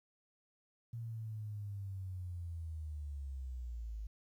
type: linear sweep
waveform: sine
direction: down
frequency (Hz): 117.2 to 51.91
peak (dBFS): -40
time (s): 0.93-4.07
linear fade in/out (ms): 5
effects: 12-bit